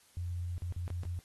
sine tone with dropouts, 87.7 Hz, F2, 8 cents sharp, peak -34 dBFS, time 0.17-1.19 s, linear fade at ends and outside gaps 0 ms, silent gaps 0.58-0.621 / 0.724-0.763 / 0.879-0.903 / 1.034-1.053 s, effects white hiss -64 dBFS RMS until 1.24 s + AAC 32 kbps

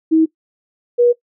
sine tone pair in turn, 320 / 482.4 Hz, D#4 / B4, +49 / -41 cents, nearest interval perfect fifth, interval 710 cents, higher second, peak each -8 dBFS, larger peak neither, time 0.11-0.26 / 0.98-1.13 s, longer neither, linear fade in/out 20 ms, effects noise-tail reverb RT60 0.1 s tail -19 dB re dry

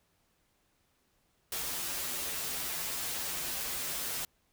white noise with comb filter, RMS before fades -36 dBFS, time 1.52-4.25 s, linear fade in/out 2 ms, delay 9.6 ms, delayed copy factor -0.9, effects pink hiss -73 dBFS RMS until 4.52 s

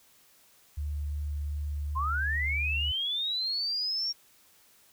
sine tone with vibrato, 73.42 Hz, D2, in tune, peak -30 dBFS, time 0.77-2.92 s, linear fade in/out 10 ms, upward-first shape sine, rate 2.7 Hz, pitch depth 8 cents each way
sine linear sweep, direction up, 1009 to 5588 Hz, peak -28 dBFS, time 1.95-4.13 s, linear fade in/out 20 ms
effects white hiss -61 dBFS RMS until 4.92 s

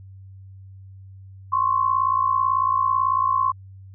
sine tone pair together, 1046.5 / 1104.6 Hz, C6 / C#6, 0 / -6 cents, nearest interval minor second, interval 94 cents, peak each -20 / -21 dBFS, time 1.52-3.52 s, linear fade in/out 10 ms, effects added 96 Hz sine -40 dBFS peak until 3.94 s

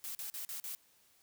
blue noise bursts, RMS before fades -42 dBFS, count 5, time 0.04-0.75 s, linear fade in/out 0 ms, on 110 ms, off 40 ms, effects white hiss -68 dBFS RMS until 1.22 s

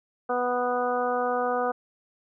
harmonic tone, 246.9 Hz, B3, in tune, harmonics 1 / 2 / 3 / 4 / 5 / 6, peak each -35 / -27 / -28 / -35 / -31 / -36 dBFS, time 0.29-1.72 s, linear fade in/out 10 ms, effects none

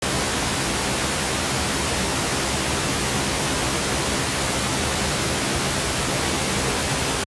pink noise with comb filter, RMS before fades -22 dBFS, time 0.02-7.24 s, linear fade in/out 5 ms, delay 15 ms, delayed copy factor +0.55, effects high-pass 80 Hz 12 dB/octave + resampled to 24000 Hz

